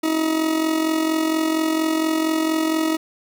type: tone with amplitude modulation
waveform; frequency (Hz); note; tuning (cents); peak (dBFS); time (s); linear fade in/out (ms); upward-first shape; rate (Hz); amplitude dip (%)
40% pulse; 318.1; D#4; +38; -15; 0.03-2.97; 10; sine; 44.3; 55
effects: none